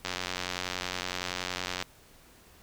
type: click train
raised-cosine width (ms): 0.2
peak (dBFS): -14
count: 162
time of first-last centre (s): 0.05-1.825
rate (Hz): 90.7
effects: pink hiss -57 dBFS RMS until 2.62 s